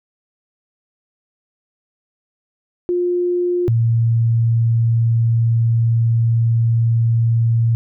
sine tone pair in turn, 354.3 / 115.27 Hz, F4 / A#2, +25 / -19 cents, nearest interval octave + perfect fifth, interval 1944 cents, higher first, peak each -15 / -12 dBFS, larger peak second, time 2.89-3.68 / 3.68-7.75 s, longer second, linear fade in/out 0 ms, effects none

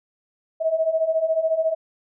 sine beating tone pair, 633 / 647 Hz, D#5 / E5, +30 / -32 cents, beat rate 14 Hz, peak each -24 / -20 dBFS, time 0.6-1.75 s, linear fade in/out 20 ms, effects none

